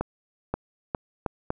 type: accelerating click train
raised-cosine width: 1 ms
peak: -12 dBFS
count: 5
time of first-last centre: 0.01-1.504 s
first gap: 530 ms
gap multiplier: 0.77
effects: none